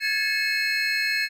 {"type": "tone cluster", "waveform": "triangle", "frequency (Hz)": [1664, 1744, 2187, 2584, 4222], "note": ["G#6", "A6", "C#7", "E7", "C8"], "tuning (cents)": [3, -16, -24, -35, 15], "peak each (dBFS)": -27, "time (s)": [0, 1.29], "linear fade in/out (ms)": 50, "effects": []}